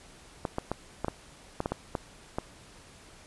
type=clicks; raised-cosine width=1 ms; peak=-15 dBFS; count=10; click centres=0.452 / 0.584 / 0.716 / 1.046 / 1.083 / 1.604 / 1.659 / 1.72 / 1.952 / 2.385 s; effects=pink hiss -53 dBFS RMS until 3.26 s + resampled to 24000 Hz